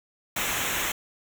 pink noise with comb filter, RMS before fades -28 dBFS, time 0.36-0.92 s, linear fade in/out 5 ms, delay 0.21 ms, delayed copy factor -0.75, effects none

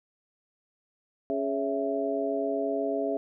harmonic tone with a mistuned harmonic, 138.9 Hz, C#3, 4 cents sharp, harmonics 2 / 3 / 4 / 5, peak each -32 / -31 / -35 / -30 dBFS, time 1.3-3.17 s, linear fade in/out 0 ms, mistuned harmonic 5, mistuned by -79 cents, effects none

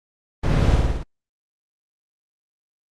brown noise with echo, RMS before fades -19 dBFS, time 0.43-0.76 s, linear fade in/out 10 ms, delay 55 ms, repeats 5, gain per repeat -2 dB, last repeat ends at 1.035 s, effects low-pass 6000 Hz 12 dB/octave + Opus 24 kbps

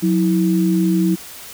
sine tone pair together, 182.3 / 325.2 Hz, F#3 / E4, -25 / -23 cents, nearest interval minor seventh, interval 1002 cents, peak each -15 / -17 dBFS, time 0.02-1.16 s, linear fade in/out 20 ms, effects white hiss -36 dBFS RMS until 1.53 s

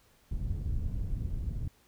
pink low-pass noise, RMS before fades -33 dBFS, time 0.31-1.68 s, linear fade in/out 5 ms, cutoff 110 Hz, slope 12 dB/octave, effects pink hiss -65 dBFS RMS until 1.87 s

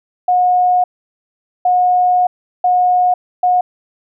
sine tone bursts at uneven times, 724 Hz, F#5, 38 cents flat, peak -9 dBFS, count 4, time 0.28-0.84 / 1.65-2.27 / 2.64-3.14 / 3.43-3.61 s, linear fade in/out 5 ms, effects none

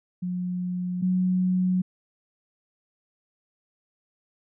sine tone pair in turn, 180 / 183.46 Hz, F#3 / F#3, -47 / -14 cents, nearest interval unison, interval 33 cents, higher second, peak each -26 / -20 dBFS, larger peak second, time 0.22-1.02 / 1.02-1.82 s, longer neither, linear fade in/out 10 ms, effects none

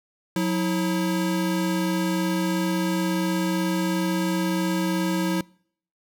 square tone pair together, 181.7 / 323.8 Hz, F#3 / E4, -31 / -31 cents, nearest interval minor seventh, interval 1000 cents, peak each -24 / -26 dBFS, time 0.36-5.41 s, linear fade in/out 2 ms, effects noise-tail reverb RT60 0.6 s tail -25 dB re dry

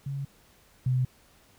sine tone pair in turn, 138.59 / 127.6 Hz, C#3 / C3, 0 / -43 cents, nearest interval minor second, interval 143 cents, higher first, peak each -30 / -22 dBFS, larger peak second, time 0.06-0.25 / 0.86-1.05 s, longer neither, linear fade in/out 5 ms, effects pink hiss -60 dBFS RMS until 1.58 s

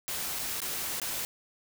white noise with dropouts, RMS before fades -34 dBFS, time 0.08-1.25 s, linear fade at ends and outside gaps 0 ms, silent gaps 0.388-0.392 / 0.603-0.618 / 0.999-1.017 s, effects none

